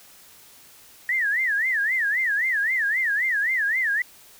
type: tone with vibrato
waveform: sine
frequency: 1845 Hz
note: A#6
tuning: 18 cents flat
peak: -20 dBFS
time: 1.09-4.02 s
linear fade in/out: 2 ms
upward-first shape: sine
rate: 3.8 Hz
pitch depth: 230 cents each way
effects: white hiss -50 dBFS RMS until 4.39 s